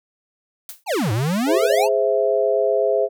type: noise with exponential decay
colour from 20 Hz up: blue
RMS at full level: -30 dBFS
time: 0.69-0.84 s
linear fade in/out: 2 ms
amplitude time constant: 32 ms
type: exponential two-way sweep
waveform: square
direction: down then up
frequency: 959 to 101.4 to 959 Hz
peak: -19 dBFS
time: 0.86-1.89 s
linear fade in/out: 50 ms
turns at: 1.12 s
type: chord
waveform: sine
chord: Ab augmented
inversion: none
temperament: equal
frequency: 415.3 / 523.3 / 659.3 Hz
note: Ab4 / C5 / E5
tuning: 0 / 0 / 0 cents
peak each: -20 dBFS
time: 1.46-3.09 s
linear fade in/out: 50 ms
effects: none